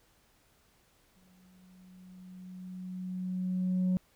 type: tone with exponential growth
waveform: sine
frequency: 183.8 Hz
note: F#3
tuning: 11 cents flat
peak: -22 dBFS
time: 1.16-3.97 s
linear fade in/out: 0 ms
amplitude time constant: 610 ms
effects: tanh soft clip ceiling -24 dBFS + pink hiss -67 dBFS RMS until 4.15 s